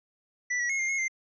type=tone with pitch steps; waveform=square; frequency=1971 / 1930 / 2166 / 2111 / 2167 / 2091 Hz; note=B6 / B6 / C#7 / C7 / C#7 / C7; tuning=-4 / -40 / -41 / +15 / -40 / -2 cents; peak=-27 dBFS; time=0.5-1.082 s; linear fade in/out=10 ms; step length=97 ms; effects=resampled to 16000 Hz